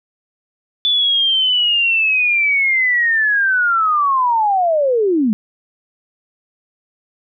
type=linear sweep; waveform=sine; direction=down; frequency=3487 to 200.4 Hz; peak=-12 dBFS; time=0.85-5.33 s; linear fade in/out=0 ms; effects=none